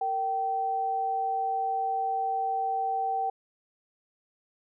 sine tone pair together, 460 / 773.6 Hz, A#4 / G5, -23 / -23 cents, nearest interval major sixth, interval 900 cents, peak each -37 / -26 dBFS, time 0.01-3.3 s, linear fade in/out 5 ms, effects none

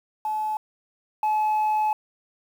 sine tone pair in turn, 860 / 856.6 Hz, A5 / A5, -40 / -47 cents, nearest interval unison, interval 7 cents, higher first, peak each -23 / -17 dBFS, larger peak second, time 0.25-0.57 / 1.23-1.93 s, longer second, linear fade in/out 2 ms, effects tanh soft clip ceiling -19 dBFS + 8-bit

